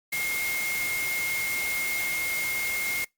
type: tone in noise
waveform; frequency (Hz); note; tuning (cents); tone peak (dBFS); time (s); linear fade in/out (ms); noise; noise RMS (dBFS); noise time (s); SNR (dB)
sine; 2139; C7; +38; -27; 0.12-3.05; 10; white; -33; 0.12-3.05; +3
effects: noise-tail reverb RT60 0.2 s tail -26 dB re dry + Opus 48 kbps